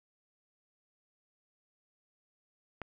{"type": "click", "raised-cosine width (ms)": 0.5, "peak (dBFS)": -24, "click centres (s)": 2.817, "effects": []}